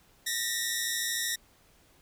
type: tone pair together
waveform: 10% pulse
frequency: 1814.9 / 1928 Hz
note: A#6 / B6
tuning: -47 / -42 cents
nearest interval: minor second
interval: 105 cents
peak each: -23 dBFS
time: 0.26-1.36 s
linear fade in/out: 10 ms
effects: pink hiss -62 dBFS RMS until 2.01 s